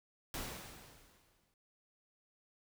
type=noise with exponential decay; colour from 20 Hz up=pink; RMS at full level=-40 dBFS; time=0.34-1.54 s; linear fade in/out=1 ms; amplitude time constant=260 ms; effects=none